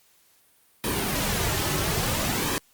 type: noise with flanger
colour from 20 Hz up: pink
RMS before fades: -26 dBFS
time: 0.84-2.58 s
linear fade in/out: 0 ms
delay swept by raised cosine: 1.4 to 4.3 ms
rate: 0.59 Hz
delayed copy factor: -0.55
effects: white hiss -61 dBFS RMS until 2.73 s + Opus 48 kbps